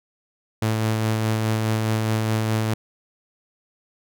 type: tone with tremolo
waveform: sawtooth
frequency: 110 Hz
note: A2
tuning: in tune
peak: -15 dBFS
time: 0.62-2.74 s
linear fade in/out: 5 ms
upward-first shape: sine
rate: 4.8 Hz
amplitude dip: 25%
effects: none